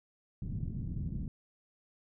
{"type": "low-pass noise", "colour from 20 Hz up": "white", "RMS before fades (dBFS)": -37, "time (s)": [0.42, 1.28], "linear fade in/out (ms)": 2, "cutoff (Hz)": 180, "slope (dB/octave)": 24, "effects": []}